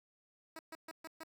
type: tone bursts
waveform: 10% pulse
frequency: 322.1 Hz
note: E4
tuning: 40 cents flat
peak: -37 dBFS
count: 5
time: 0.56-1.235 s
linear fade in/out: 2 ms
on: 31 ms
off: 130 ms
effects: 13-bit